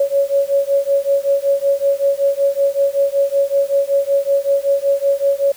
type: beating tone pair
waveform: sine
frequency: 554.4 / 559.7 Hz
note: C#5 / C#5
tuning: 0 / +17 cents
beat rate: 5.3 Hz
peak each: -16 dBFS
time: 0-5.52 s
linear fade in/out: 5 ms
effects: white hiss -42 dBFS RMS until 5.56 s